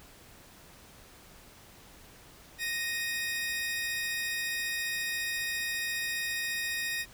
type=tone pair together; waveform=sawtooth; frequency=1863.1 / 2489 Hz; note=A#6 / D#7; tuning=-1 / 0 cents; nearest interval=perfect fourth; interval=501 cents; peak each=-29 / -33 dBFS; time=2.58-7.06 s; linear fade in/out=50 ms; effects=pink hiss -54 dBFS RMS until 7.13 s